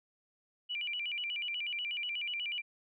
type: tone with vibrato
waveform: sine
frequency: 2637 Hz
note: E7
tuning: in tune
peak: -34 dBFS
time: 0.69-2.62 s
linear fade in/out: 20 ms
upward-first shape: square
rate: 8.2 Hz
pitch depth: 190 cents each way
effects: none